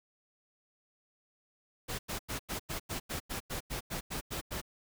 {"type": "noise bursts", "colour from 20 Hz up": "pink", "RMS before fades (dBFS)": -37, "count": 14, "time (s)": [1.88, 4.616], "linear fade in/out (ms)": 20, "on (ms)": 110, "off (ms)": 92, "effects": []}